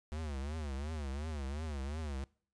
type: tone with vibrato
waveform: square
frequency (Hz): 73.1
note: D2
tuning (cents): -7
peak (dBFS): -38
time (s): 0.12-2.24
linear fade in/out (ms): 0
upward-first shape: triangle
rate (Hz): 2.8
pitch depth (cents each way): 190
effects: noise-tail reverb RT60 0.5 s tail -24 dB re dry + resampled to 22050 Hz